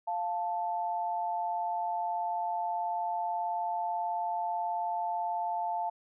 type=tone pair together; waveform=sine; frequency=698.5 / 880.1 Hz; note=F5 / A5; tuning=0 / 0 cents; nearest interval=major third; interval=400 cents; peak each=-33 / -32 dBFS; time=0.07-5.9 s; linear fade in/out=10 ms; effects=none